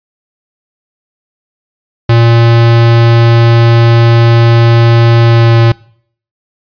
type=tone with pitch glide; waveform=square; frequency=116.54 to 115.6 Hz; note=A#2 to A#2; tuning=0 to -14 cents; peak=-4 dBFS; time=2.09-5.72 s; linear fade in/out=5 ms; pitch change=-14 cents; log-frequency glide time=5.21-5.58 s; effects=noise-tail reverb RT60 0.6 s tail -24 dB re dry + resampled to 11025 Hz